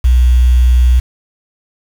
sine tone with quantisation, 61.74 Hz, B1, in tune, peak -5 dBFS, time 0.04-1 s, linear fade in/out 10 ms, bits 5, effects none

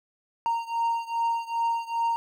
triangle beating tone pair, 925 / 927.5 Hz, A#5 / A#5, -14 / -9 cents, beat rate 2.5 Hz, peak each -25 / -27 dBFS, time 0.46-2.16 s, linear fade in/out 0 ms, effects none

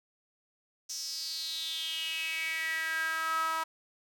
sawtooth tone with high-pass filter sweep, 322.5 Hz, E4, 38 cents flat, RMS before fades -34 dBFS, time 0.89-3.64 s, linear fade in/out 10 ms, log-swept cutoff 5800 to 1100 Hz, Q 6.8, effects none

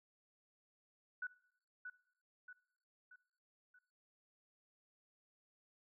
sine tone with echo, 1482 Hz, F#6, 2 cents sharp, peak -39 dBFS, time 1.22-1.27 s, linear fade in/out 5 ms, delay 630 ms, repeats 4, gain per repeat -6 dB, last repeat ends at 3.79 s, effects noise-tail reverb RT60 0.7 s tail -20 dB re dry

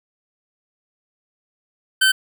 25% pulse tone, 1538 Hz, G6, 33 cents flat, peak -9 dBFS, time 2.01-2.12 s, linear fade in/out 10 ms, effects none

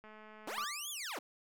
click train, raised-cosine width 0.5 ms, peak -40 dBFS, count 130, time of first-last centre 0.04-0.64 s, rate 215 Hz
15% pulse linear two-way sweep, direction up then down, 207.7 to 3500 to 207.7 Hz, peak -33 dBFS, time 0.47-1.19 s, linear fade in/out 5 ms, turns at 0.9 s
sine tone with exponential decay, 1174.7 Hz, D6, in tune, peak -33 dBFS, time 0.58-1.04 s, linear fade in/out 0 ms, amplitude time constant 98 ms
effects none

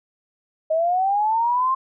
sine linear sweep, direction up, 622.3 to 1066 Hz, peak -17 dBFS, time 0.7-1.75 s, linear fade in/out 10 ms, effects none

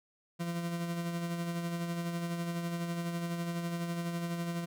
40% pulse tone with tremolo, 170.7 Hz, F3, 39 cents flat, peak -31 dBFS, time 0.39-4.66 s, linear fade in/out 20 ms, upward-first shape sine, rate 12 Hz, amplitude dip 40%, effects none

